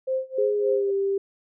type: tone with tremolo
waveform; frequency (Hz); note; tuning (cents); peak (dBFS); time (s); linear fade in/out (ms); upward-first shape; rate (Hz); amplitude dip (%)
sine; 523.3; C5; 0; -21; 0.07-0.91; 10; sine; 3.5; 95
type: tone with pitch glide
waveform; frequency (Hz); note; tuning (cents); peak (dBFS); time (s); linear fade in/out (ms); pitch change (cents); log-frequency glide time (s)
sine; 415.3 to 393.8; G#4 to G4; 0 to +8; -21; 0.38-1.18; 5; -92; 0.54-0.94
effects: none